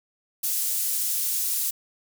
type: high-pass noise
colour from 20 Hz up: pink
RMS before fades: -26 dBFS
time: 0.43-1.71 s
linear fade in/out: 10 ms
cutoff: 9100 Hz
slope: 12 dB/octave
effects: none